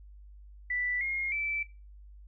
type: tone with pitch steps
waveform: sine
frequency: 1975.5 / 2142 / 2322 Hz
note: B6 / C7 / D7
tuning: 0 / +40 / -20 cents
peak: -29 dBFS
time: 0.7-1.63 s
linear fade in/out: 5 ms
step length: 310 ms
effects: noise-tail reverb RT60 0.3 s tail -19 dB re dry + added 50 Hz sine -48 dBFS peak until 2.27 s